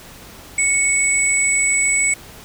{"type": "tone pair together", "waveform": "sine", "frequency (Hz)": [2217, 7905], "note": ["C#7", "B8"], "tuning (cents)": [0, 1], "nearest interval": "octave + minor seventh", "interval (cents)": 2201, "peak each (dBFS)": -17, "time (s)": [0.58, 2.14], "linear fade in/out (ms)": 5, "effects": ["pink hiss -40 dBFS RMS until 2.44 s"]}